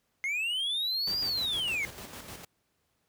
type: linear two-way sweep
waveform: triangle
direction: up then down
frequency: 2093 to 4900 to 2093 Hz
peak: -27 dBFS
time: 0.24-1.85 s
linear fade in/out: 0 ms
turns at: 1.2 s
type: noise with tremolo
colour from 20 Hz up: pink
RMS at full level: -42 dBFS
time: 1.07-2.45 s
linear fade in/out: 5 ms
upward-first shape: square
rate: 6.6 Hz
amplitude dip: 45%
effects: pink hiss -75 dBFS RMS until 3.08 s + high-pass 60 Hz 12 dB/octave